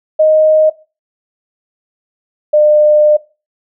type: tone pair in turn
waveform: sine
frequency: 622.3 / 602.1 Hz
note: D#5 / D5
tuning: 0 / +43 cents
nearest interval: minor second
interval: 57 cents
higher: first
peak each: -5 dBFS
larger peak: neither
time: 0.19-0.7 / 2.53-3.17 s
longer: second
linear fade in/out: 10 ms
effects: noise-tail reverb RT60 0.3 s tail -18 dB re dry